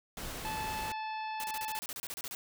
pink noise, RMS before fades -41 dBFS, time 0.17-0.92 s, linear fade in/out 2 ms
harmonic tone, 871 Hz, A5, 18 cents flat, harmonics 1 / 2 / 3 / 4 / 5 / 6, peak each -36 / -47 / -45 / -53 / -53 / -58 dBFS, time 0.45-1.79 s, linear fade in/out 0 ms
white noise bursts, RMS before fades -41 dBFS, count 14, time 1.4-2.349 s, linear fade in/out 0 ms, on 39 ms, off 31 ms
effects none

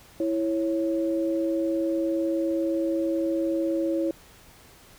sine tone pair together, 329.6 / 551 Hz, E4 / C#5, 0 / -11 cents, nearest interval major sixth, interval 889 cents, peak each -24 / -28 dBFS, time 0.2-4.11 s, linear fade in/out 2 ms, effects pink hiss -52 dBFS RMS until 4.98 s

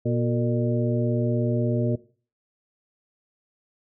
harmonic tone with a mistuned harmonic, 120 Hz, B2, 49 cents flat, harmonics 1 / 2 / 3 / 4 / 5, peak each -24 / -27 / -29 / -30 / -31 dBFS, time 0.05-1.96 s, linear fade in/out 10 ms, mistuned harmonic 4, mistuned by -87 cents, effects noise-tail reverb RT60 0.4 s tail -18 dB re dry

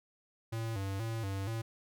square tone with vibrato, 105.1 Hz, G#2, 21 cents sharp, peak -35 dBFS, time 0.52-1.62 s, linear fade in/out 10 ms, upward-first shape square, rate 2.1 Hz, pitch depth 130 cents each way, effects none

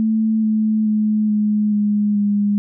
sine tone with pitch steps, 220 / 216.8 / 213.7 / 210.7 / 207.7 / 204.7 Hz, A3 / A3 / G#3 / G#3 / G#3 / G#3, 0 / -25 / +50 / +25 / 0 / -25 cents, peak -14 dBFS, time 0-2.58 s, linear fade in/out 0 ms, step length 430 ms, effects none

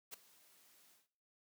white noise with ADSR envelope, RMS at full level -45 dBFS, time 0.11-1.08 s, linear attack 28 ms, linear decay 7 ms, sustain -22 dB, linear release 170 ms, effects noise-tail reverb RT60 0.6 s tail -18 dB re dry + high-pass 150 Hz 12 dB/octave

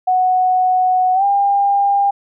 sine tone with pitch glide, 739 to 801.2 Hz, F#5 to G5, -2 to +38 cents, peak -11 dBFS, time 0.07-2.11 s, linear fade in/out 10 ms, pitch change +140 cents, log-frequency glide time 1.14-1.24 s, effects none

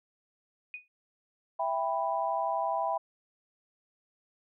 sine tone with exponential decay, 2479 Hz, D#7, 7 cents flat, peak -34 dBFS, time 0.74-0.88 s, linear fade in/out 1 ms, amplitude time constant 29 ms
sine chord, E minor, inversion none, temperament just, 659.3 / 791.1 / 988.9 Hz, E5 / G5 / B5, 0 / +16 / +2 cents, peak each -32 dBFS, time 1.59-2.98 s, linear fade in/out 10 ms
effects none

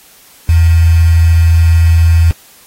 sine tone with quantisation, 83 Hz, E2, 12 cents sharp, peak -4 dBFS, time 0.49-2.31 s, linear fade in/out 0 ms, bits 4, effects white hiss -42 dBFS RMS until 2.66 s + AAC 48 kbps

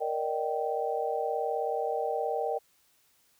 sine chord, Eb major seventh, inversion second, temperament just, 466.7 / 583.4 / 622.3 / 777.8 Hz, Bb4 / D5 / Eb5 / G5, +2 / -12 / 0 / -14 cents, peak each -32 / -36 / -35 / -32 dBFS, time 0-2.59 s, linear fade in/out 20 ms, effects white hiss -67 dBFS RMS until 3.39 s

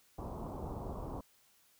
pink low-pass noise, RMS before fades -42 dBFS, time 0.18-1.21 s, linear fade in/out 5 ms, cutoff 1100 Hz, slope 48 dB/octave, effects white hiss -68 dBFS RMS until 1.79 s

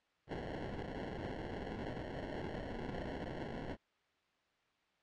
violet noise with sample-and-hold, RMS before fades -43 dBFS, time 0.27-3.77 s, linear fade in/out 50 ms, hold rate 1225 Hz, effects white hiss -75 dBFS RMS until 5.02 s + low-pass 3000 Hz 12 dB/octave

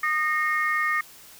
sine tone cluster, 1230 / 1844 / 2152 Hz, D#6 / A#6 / C7, -20 / -19 / +48 cents, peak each -25 / -24 / -28 dBFS, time 0.03-1.01 s, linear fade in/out 5 ms, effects tanh soft clip ceiling -13 dBFS + white hiss -48 dBFS RMS until 1.39 s

